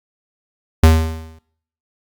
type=tone with exponential decay; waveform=square; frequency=80.3 Hz; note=E2; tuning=45 cents flat; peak=-5 dBFS; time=0.83-1.39 s; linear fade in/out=5 ms; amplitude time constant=120 ms; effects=noise-tail reverb RT60 0.6 s tail -18 dB re dry + Opus 48 kbps